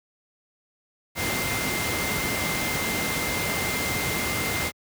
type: tone in noise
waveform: sine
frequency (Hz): 2093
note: C7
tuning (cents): 0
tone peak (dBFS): -30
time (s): 1.15-4.72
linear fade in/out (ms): 50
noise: pink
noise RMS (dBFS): -27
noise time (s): 1.15-4.72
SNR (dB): -6
effects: high-pass 80 Hz 12 dB/octave